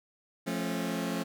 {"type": "chord", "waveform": "sawtooth", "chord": "F augmented", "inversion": "none", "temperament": "just", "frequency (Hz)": [174.61, 218.3, 272.8], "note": ["F3", "A3", "C#4"], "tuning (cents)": [0, -13, -28], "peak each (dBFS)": -31, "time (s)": [0.46, 1.24], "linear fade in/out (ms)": 20, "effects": []}